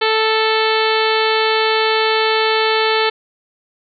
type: harmonic tone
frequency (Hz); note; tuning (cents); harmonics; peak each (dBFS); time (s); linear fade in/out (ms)
440; A4; 0; 1 / 2 / 3 / 4 / 5 / 6 / 7 / 8 / 9 / 10; -17 / -20 / -22 / -23 / -24 / -25 / -25 / -26 / -27 / -27; 0.01-3.1; 10
effects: none